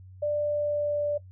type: tone with pitch glide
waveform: sine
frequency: 591 to 586.6 Hz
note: D5 to D5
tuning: +11 to -2 cents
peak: -24 dBFS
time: 0.22-1.18 s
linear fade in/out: 10 ms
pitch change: -13 cents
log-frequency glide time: 0.4-1.05 s
effects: noise-tail reverb RT60 0.1 s tail -18 dB re dry + added 93 Hz sine -45 dBFS peak until 1.31 s